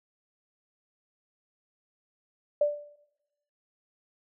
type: tone with exponential decay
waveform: sine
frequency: 587.3 Hz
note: D5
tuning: in tune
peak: -18 dBFS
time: 2.61-2.96 s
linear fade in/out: 5 ms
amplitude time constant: 75 ms
effects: noise-tail reverb RT60 0.9 s tail -19 dB re dry